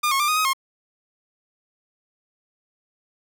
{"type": "tone with pitch steps", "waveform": "sawtooth", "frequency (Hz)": [1208, 1090, 1188, 1243, 1261, 1073], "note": ["D6", "C#6", "D6", "D#6", "D#6", "C6"], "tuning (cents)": [48, -29, 20, -2, 23, 43], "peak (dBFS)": -15, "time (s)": [0.03, 0.534], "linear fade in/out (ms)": 10, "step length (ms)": 84, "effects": []}